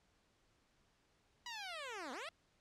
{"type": "linear two-way sweep", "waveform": "10% pulse", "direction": "down then up", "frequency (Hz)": [987.8, 233.1, 696], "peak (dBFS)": -36, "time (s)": [1.46, 2.29], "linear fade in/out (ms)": 2, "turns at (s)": 2.12, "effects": ["pink hiss -75 dBFS RMS until 2.6 s", "low-pass 7000 Hz 12 dB/octave"]}